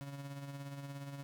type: tone with tremolo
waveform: 35% pulse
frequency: 140 Hz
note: C#3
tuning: 18 cents sharp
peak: -40 dBFS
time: 0.01-1.23 s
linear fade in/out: 0 ms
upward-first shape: sine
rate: 17 Hz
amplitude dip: 45%
effects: 13-bit

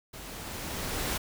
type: noise with level ramp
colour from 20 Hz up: pink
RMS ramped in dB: -44 to -30 dBFS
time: 0.13-1.18 s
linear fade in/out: 10 ms
effects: none

